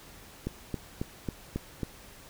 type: click train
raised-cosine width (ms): 3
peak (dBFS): -18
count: 6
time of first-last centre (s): 0.47-1.832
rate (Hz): 3.67
effects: pink hiss -51 dBFS RMS until 2.29 s